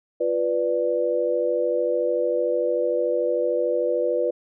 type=chord; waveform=sine; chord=B diminished; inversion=second; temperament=equal; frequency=349.2 / 493.9 / 587.3 Hz; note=F4 / B4 / D5; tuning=0 / 0 / 0 cents; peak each=-27 / -22 / -25 dBFS; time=0.2-4.31 s; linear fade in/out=10 ms; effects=none